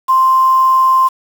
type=tone with quantisation; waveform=sine; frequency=1046.5 Hz; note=C6; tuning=in tune; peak=-7 dBFS; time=0.08-1.09 s; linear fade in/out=20 ms; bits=5; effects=none